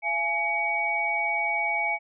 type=tone cluster; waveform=sine; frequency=681 / 838 / 2255 Hz; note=F5 / G#5 / C#7; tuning=-44 / +15 / +29 cents; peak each=-32 / -30 / -25 dBFS; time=0.02-1.99 s; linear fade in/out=50 ms; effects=none